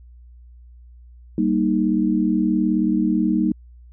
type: chord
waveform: sine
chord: Eb major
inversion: first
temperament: just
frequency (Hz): 194.45 / 233.3 / 311.1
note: G3 / Bb3 / Eb4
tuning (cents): -14 / +2 / 0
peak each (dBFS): -21 / -21 / -20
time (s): 1.38-3.52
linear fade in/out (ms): 2
effects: added 60 Hz sine -42 dBFS peak until 3.92 s